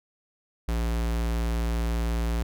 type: tone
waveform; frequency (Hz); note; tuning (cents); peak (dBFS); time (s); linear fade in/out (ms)
square; 57.4; A#1; -26; -25; 0.68-2.43; 5
effects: none